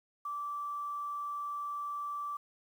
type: tone with quantisation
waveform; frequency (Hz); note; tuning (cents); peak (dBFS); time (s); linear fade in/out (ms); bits
sine; 1164; D6; -16; -35; 0.25-2.37; 5; 10
effects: none